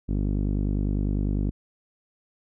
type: tone with low-pass filter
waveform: sawtooth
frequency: 50 Hz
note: G1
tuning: 35 cents sharp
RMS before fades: -25 dBFS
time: 0.08-1.51 s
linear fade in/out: 20 ms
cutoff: 270 Hz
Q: 1.9
effects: none